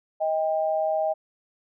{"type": "tone pair together", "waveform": "sine", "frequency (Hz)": [631, 795], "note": ["D#5", "G5"], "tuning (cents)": [24, 24], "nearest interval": "major third", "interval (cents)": 400, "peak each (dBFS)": [-23, -27], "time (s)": [0.2, 1.14], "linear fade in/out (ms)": 20, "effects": []}